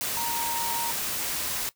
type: tone in noise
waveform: sine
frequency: 932.3 Hz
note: A#5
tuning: in tune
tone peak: -30 dBFS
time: 0.17-0.91 s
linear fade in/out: 0 ms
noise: white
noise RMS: -30 dBFS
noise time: 0.01-1.69 s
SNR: -3 dB
effects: noise-tail reverb RT60 0.1 s tail -17 dB re dry